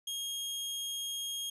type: tone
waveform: sawtooth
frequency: 3255 Hz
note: G#7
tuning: 36 cents flat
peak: -32 dBFS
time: 0.07-1.5 s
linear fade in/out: 5 ms
effects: resampled to 32000 Hz

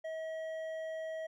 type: tone with hard clipping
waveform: sine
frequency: 640 Hz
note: D#5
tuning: 49 cents sharp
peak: -39 dBFS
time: 0.04-1.27 s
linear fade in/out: 10 ms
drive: 7 dB
effects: none

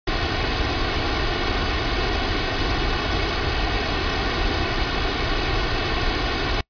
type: noise with comb filter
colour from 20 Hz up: pink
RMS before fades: -22 dBFS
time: 0.07-6.61 s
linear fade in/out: 5 ms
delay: 2.7 ms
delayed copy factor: +0.55
effects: noise-tail reverb RT60 0.1 s tail -26 dB re dry + resampled to 11025 Hz

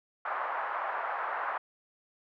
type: band-pass noise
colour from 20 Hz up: pink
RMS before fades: -34 dBFS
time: 0.25-1.58 s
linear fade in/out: 5 ms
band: 750 to 1500 Hz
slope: 24 dB/octave
effects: none

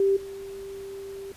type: tone with level steps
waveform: sine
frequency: 392 Hz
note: G4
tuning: in tune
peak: -18 / -35 dBFS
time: 0-1.32 s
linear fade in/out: 2 ms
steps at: 0.16 s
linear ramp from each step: 10 ms
effects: pink hiss -50 dBFS RMS until 1.36 s + resampled to 32000 Hz

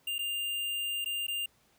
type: tone with dropouts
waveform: square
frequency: 2800 Hz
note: F7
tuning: 4 cents sharp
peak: -32 dBFS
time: 0.07-1.46 s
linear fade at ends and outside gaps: 5 ms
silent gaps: 0.183-0.19 / 1.046-1.058 / 1.268-1.281 s
effects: pink hiss -67 dBFS RMS until 1.78 s + high-pass 60 Hz 12 dB/octave

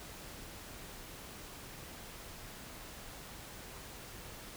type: silence
effects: pink hiss -49 dBFS RMS until 4.56 s

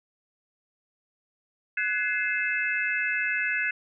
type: tone cluster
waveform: sine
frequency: 1495 / 1693 / 2097 / 2606 Hz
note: F#6 / G#6 / C7 / E7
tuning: +17 / +33 / +3 / -20 cents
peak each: -30 dBFS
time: 1.77-3.71 s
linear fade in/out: 5 ms
effects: none

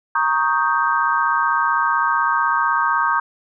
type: chord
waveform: sine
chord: Eb dominant seventh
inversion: second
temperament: equal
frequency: 932.3 / 1108.7 / 1244.5 / 1568 Hz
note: Bb5 / Db6 / Eb6 / G6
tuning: 0 / 0 / 0 / 0 cents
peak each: -21 dBFS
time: 0.15-3.2 s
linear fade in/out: 5 ms
effects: none

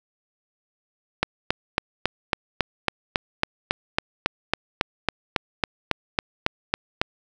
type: click train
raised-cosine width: 0.3 ms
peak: -3 dBFS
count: 22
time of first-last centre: 1.23-7.015 s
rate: 3.63 Hz
effects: none

